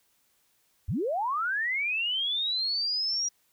sine linear sweep, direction up, 55 to 5760 Hz, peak -26 dBFS, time 0.88-3.29 s, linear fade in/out 10 ms, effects white hiss -69 dBFS RMS until 3.52 s

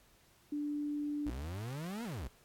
sine tone, 293.7 Hz, D4, in tune, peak -34 dBFS, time 0.52-1.3 s, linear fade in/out 5 ms
40% pulse exponential two-way sweep, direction up then down, 53.9 to 246 to 53.9 Hz, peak -38 dBFS, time 1.26-2.28 s, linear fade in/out 5 ms, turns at 2.04 s
effects pink hiss -66 dBFS RMS until 2.44 s + AAC 64 kbps

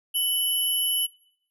sine tone pair together, 2986 / 11260 Hz, F#7 / F9, +15 / +13 cents, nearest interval octave + major seventh, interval 2298 cents, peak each -23 dBFS, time 0.14-1.07 s, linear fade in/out 20 ms, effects noise-tail reverb RT60 0.7 s tail -25 dB re dry + tanh soft clip ceiling -18 dBFS

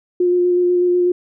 sine tone with vibrato, 356 Hz, F4, 33 cents sharp, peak -12 dBFS, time 0.2-1.12 s, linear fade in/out 5 ms, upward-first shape square, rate 8.1 Hz, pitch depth 10 cents each way, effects none

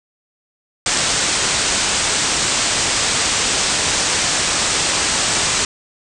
white low-pass noise, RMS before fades -18 dBFS, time 0.86-5.65 s, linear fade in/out 2 ms, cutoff 8700 Hz, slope 96 dB/octave, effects none

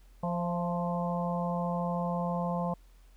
harmonic tone with a mistuned harmonic, 174.61 Hz, F3, in tune, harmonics 1 / 3 / 4 / 5 / 6, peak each -31 / -36 / -37 / -38 / -39 dBFS, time 0.23-2.74 s, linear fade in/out 5 ms, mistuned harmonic 4, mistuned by -32 cents, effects added 43 Hz sine -54 dBFS peak until 3.16 s + pink hiss -67 dBFS RMS until 3.16 s

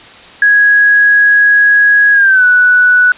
sine tone with pitch glide, 1661.2 to 1480 Hz, G#6 to F#6, 0 to 0 cents, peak -4 dBFS, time 0.42-3.12 s, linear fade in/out 2 ms, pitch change -200 cents, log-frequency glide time 2.13-2.45 s, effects white hiss -35 dBFS RMS until 3.17 s + resampled to 8000 Hz

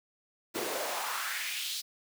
pink noise with high-pass filter sweep, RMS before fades -35 dBFS, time 0.54-1.82 s, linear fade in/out 20 ms, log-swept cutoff 320 to 4400 Hz, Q 2.5, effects none

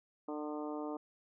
harmonic tone with a mistuned harmonic, 150 Hz, D3, 37 cents sharp, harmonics 2 / 3 / 4 / 5 / 6 / 7 / 8, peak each -40 / -44 / -46 / -48 / -50 / -51 / -52 dBFS, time 0.28-0.97 s, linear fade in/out 5 ms, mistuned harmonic 8, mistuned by +24 cents, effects none

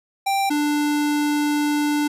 square tone pair in turn, 786 / 295.2 Hz, G5 / D4, +4 / +9 cents, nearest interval octave + perfect fourth, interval 1695 cents, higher first, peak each -19 dBFS, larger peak neither, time 0.26-0.5 / 0.5-2.08 s, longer second, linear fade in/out 10 ms, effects resampled to 32000 Hz

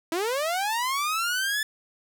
sawtooth linear sweep, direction up, 314.7 to 1750 Hz, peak -21 dBFS, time 0.12-1.63 s, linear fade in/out 2 ms, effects none

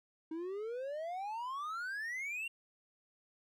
triangle exponential sweep, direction up, 313 to 2794 Hz, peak -36 dBFS, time 0.31-2.48 s, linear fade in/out 5 ms, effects none

